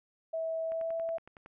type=tone with pitch glide; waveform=sine; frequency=650 to 660.2 Hz; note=E5 to E5; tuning=-24 to +2 cents; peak=-31 dBFS; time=0.33-1.18 s; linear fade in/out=10 ms; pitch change=+26 cents; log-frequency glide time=0.63-0.96 s
type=click train; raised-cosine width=0.5 ms; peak=-35 dBFS; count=9; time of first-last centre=0.72-1.461 s; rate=10.8 Hz
effects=none